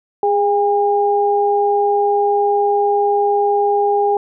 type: tone pair together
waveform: sine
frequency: 410.6 / 809 Hz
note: G#4 / G#5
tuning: -20 / -46 cents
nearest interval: octave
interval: 1174 cents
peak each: -15 dBFS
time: 0.23-4.17 s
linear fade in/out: 2 ms
effects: none